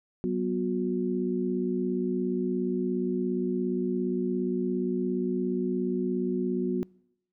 sine tone cluster, 188.1 / 245.3 / 362.8 Hz, F#3 / B3 / F#4, +29 / -12 / -34 cents, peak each -30 dBFS, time 0.24-6.83 s, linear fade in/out 0 ms, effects noise-tail reverb RT60 0.8 s tail -26 dB re dry

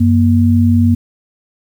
sine tone pair together, 94.2 / 236.8 Hz, F#2 / A#3, +32 / +27 cents, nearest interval octave + major third, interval 1595 cents, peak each -10 dBFS, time 0-0.95 s, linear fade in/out 10 ms, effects 7-bit

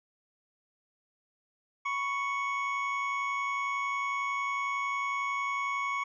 triangle tone cluster, 998 / 1109 / 2220 Hz, B5 / C#6 / C#7, +18 / 0 / +2 cents, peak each -38 / -30 / -32 dBFS, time 1.85-6.04 s, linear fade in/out 10 ms, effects resampled to 16000 Hz

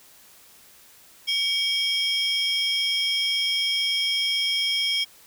triangle tone cluster, 2268 / 3239 / 5150 / 5430 Hz, C#7 / G#7 / E8 / F8, +39 / -44 / -41 / -50 cents, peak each -28 / -22 / -30 / -29 dBFS, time 1.27-5.05 s, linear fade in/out 20 ms, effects white hiss -52 dBFS RMS until 5.26 s

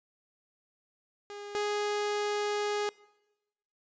sawtooth tone pair in turn, 409.5 / 414.7 Hz, G#4 / G#4, -24 / -3 cents, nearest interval unison, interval 21 cents, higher second, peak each -37 / -25 dBFS, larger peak second, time 1.3-1.55 / 1.55-2.89 s, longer second, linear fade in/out 0 ms, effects noise-tail reverb RT60 1.0 s tail -22 dB re dry + resampled to 16000 Hz

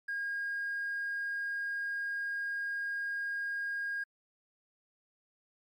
triangle tone, 1626 Hz, G#6, 37 cents flat, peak -30 dBFS, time 0.08-4.04 s, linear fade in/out 10 ms, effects tanh soft clip ceiling -30 dBFS + AAC 64 kbps

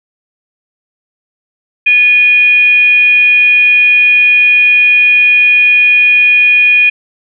sine tone with frequency modulation, 2458 Hz, D#7, 22 cents flat, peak -4 dBFS, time 1.86-6.9 s, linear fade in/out 10 ms, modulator 731 Hz, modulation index 0.21, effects none

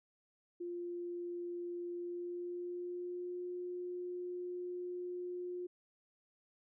sine tone with pitch glide, 349.2 to 357.2 Hz, F4 to F4, 0 to +39 cents, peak -39 dBFS, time 0.6-5.67 s, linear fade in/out 10 ms, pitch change +39 cents, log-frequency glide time 1.95-3.44 s, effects none

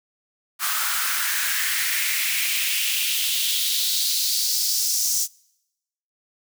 white noise with high-pass filter sweep, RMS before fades -23 dBFS, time 0.59-5.28 s, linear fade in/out 50 ms, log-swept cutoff 1200 to 6200 Hz, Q 3.1, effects noise-tail reverb RT60 0.9 s tail -26 dB re dry

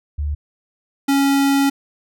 sine / square tone pair in turn, 73.42 / 277.2 Hz, D2 / C#4, 0 / 0 cents, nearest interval octave + major seventh, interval 2300 cents, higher second, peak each -19 / -14 dBFS, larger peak second, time 0.18-0.35 / 1.08-1.7 s, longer second, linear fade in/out 10 ms, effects none

